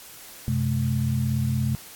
sine tone cluster, 92.4 / 129.4 / 214 Hz, F#2 / C3 / A3, -2 / -19 / -48 cents, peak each -28 / -23 / -28 dBFS, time 0.48-1.75 s, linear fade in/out 0 ms, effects white hiss -44 dBFS RMS until 1.95 s + AAC 64 kbps

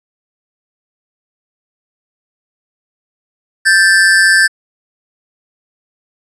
square tone pair together, 1568 / 1752.3 Hz, G6 / A6, 0 / -8 cents, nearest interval major second, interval 192 cents, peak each -10 dBFS, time 3.65-4.48 s, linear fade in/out 20 ms, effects resampled to 24000 Hz

